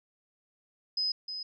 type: tone with echo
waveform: sine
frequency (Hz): 5040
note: D#8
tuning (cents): +21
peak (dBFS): -27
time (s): 0.97-1.12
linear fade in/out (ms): 5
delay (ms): 310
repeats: 1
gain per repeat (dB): -8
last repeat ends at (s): 1.43
effects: none